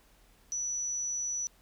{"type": "tone", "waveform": "sine", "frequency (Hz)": 5920, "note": "F#8", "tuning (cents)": 0, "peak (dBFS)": -31, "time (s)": [0.52, 1.47], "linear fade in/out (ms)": 0, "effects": ["added 43 Hz sine -63 dBFS peak until 1.61 s", "pink hiss -64 dBFS RMS until 1.61 s"]}